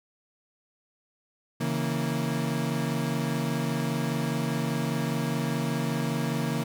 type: chord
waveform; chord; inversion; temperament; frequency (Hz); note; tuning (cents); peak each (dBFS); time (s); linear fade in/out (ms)
35% pulse; A# diminished; first; equal with one note detuned; 138.59 / 163.58 / 233.1; C#3 / E3 / A#3; 0 / -13 / 0; -29; 1.6-6.64; 10
effects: none